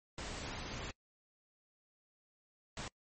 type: noise bursts at uneven times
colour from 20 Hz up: pink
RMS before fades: -43 dBFS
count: 2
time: 0.18-0.91 / 2.77-2.88 s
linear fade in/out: 2 ms
effects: noise-tail reverb RT60 0.1 s tail -26 dB re dry + MP3 32 kbps